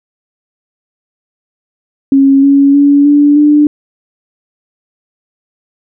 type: tone with pitch steps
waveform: sine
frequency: 273.3 / 278.9 / 284.6 / 290.4 / 296.3 Hz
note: C#4 / C#4 / C#4 / D4 / D4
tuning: -24 / +11 / +46 / -19 / +15 cents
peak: -3 dBFS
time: 2.12-3.67 s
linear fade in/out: 2 ms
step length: 310 ms
effects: none